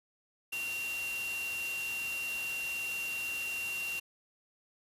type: tone in noise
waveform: sine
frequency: 2757 Hz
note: F7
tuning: 23 cents flat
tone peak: -34 dBFS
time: 0.52-4 s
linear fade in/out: 10 ms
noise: white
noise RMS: -43 dBFS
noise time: 0.52-4 s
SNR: +6 dB
effects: resampled to 32000 Hz